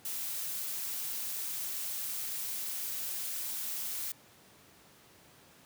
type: noise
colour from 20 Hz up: blue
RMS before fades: -37 dBFS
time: 0.05-4.12 s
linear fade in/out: 2 ms
effects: pink hiss -59 dBFS RMS until 5.65 s + high-pass 100 Hz 12 dB/octave